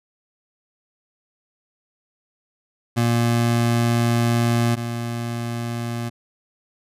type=tone pair in turn; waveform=25% pulse; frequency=117.9 / 117.9 Hz; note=A#2 / A#2; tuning=+20 / +20 cents; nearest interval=unison; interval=0 cents; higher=neither; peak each=-13 / -21 dBFS; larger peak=first; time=2.96-4.76 / 4.76-6.1 s; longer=first; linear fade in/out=20 ms; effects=resampled to 32000 Hz